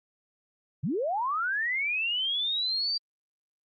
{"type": "linear sweep", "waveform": "sine", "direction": "up", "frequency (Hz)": [114.1, 4703], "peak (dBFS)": -26, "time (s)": [0.83, 2.98], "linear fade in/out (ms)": 10, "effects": ["Opus 48 kbps"]}